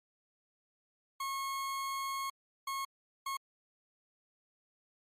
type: tone bursts at uneven times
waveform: 40% pulse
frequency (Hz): 1089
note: C#6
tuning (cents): -31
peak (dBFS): -34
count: 3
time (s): 1.2-2.3 / 2.67-2.85 / 3.26-3.37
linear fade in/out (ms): 5
effects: MP3 64 kbps

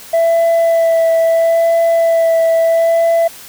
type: tone with vibrato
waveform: sine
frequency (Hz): 663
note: E5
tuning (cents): +10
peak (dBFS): -6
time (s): 0.13-3.28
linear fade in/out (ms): 10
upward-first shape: sine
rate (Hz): 0.75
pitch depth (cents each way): 14
effects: tanh soft clip ceiling -8 dBFS + white hiss -35 dBFS RMS until 3.48 s

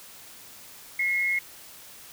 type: tone pair together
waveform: sine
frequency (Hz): 1967.5 / 2159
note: B6 / C#7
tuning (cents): -7 / -46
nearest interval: major second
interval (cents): 161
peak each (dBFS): -32 / -23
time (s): 0.99-1.39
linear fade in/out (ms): 5
effects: white hiss -47 dBFS RMS until 2.12 s

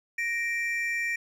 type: tone pair together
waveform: triangle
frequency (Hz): 1864.7 / 2349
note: A#6 / D7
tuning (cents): 0 / 0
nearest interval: major third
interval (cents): 400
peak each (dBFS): -28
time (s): 0.18-1.16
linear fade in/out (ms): 5
effects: none

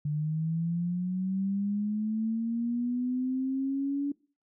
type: linear sweep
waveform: sine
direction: up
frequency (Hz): 146.83 to 285.9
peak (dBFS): -27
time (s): 0.05-4.12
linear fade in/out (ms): 5
effects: noise-tail reverb RT60 0.4 s tail -23 dB re dry

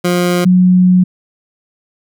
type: tone pair in turn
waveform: 20% pulse / sine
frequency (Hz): 177.1 / 182.29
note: F3 / F#3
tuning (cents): +24 / -26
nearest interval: minor second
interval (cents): 50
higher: second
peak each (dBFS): -6 / -5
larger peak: second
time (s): 0.04-0.45 / 0.45-1.04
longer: second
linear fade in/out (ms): 10
effects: none

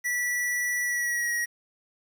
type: tone with pitch glide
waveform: square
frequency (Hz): 1954 to 1900.6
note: B6 to A#6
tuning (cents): -19 to +33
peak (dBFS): -26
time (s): 0.04-1.46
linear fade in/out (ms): 20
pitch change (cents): -48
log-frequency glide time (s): 0.83-1.31
effects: 9-bit

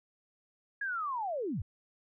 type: linear sweep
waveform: sine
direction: down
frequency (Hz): 1678 to 65.41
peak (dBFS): -32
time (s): 0.81-1.62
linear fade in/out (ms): 5
effects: none

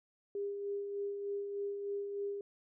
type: tone with tremolo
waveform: sine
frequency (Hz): 403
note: G4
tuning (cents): +48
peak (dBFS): -34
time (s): 0.35-2.41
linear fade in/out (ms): 2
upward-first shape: sine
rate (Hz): 3.3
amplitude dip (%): 40
effects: none

